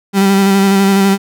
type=tone with vibrato; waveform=35% pulse; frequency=196 Hz; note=G3; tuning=in tune; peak=-6 dBFS; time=0.13-1.18 s; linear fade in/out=50 ms; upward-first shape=square; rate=12 Hz; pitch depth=18 cents each way; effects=none